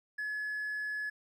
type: tone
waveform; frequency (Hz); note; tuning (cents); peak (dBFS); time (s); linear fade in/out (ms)
triangle; 1703; G#6; +43; -31; 0.18-1.1; 10
effects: tanh soft clip ceiling -29 dBFS